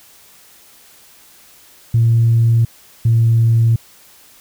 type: tone pair in turn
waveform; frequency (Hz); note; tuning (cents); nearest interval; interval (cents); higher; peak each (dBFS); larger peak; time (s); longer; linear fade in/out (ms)
sine; 115.4 / 114.67; A#2 / A#2; -17 / -28; unison; 11; first; -8; neither; 1.94-2.65 / 3.05-3.76; neither; 5
effects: tanh soft clip ceiling -5 dBFS + white hiss -46 dBFS RMS until 4.4 s